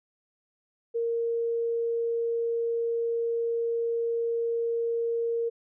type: tone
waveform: sine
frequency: 464.3 Hz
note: A#4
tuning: 7 cents flat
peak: -25 dBFS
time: 0.94-5.5 s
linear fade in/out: 20 ms
effects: none